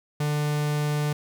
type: tone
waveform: 45% pulse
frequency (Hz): 148.5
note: D3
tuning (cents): +20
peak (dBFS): -23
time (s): 0.2-1.13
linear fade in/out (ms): 5
effects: none